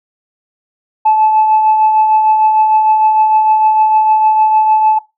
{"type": "tone with tremolo", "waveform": "sine", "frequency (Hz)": 867, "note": "A5", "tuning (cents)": -26, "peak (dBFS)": -4, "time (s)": [1.05, 4.99], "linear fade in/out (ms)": 10, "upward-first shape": "triangle", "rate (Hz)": 6.6, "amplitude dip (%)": 45, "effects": ["noise-tail reverb RT60 0.2 s tail -18 dB re dry", "tanh soft clip ceiling -2 dBFS"]}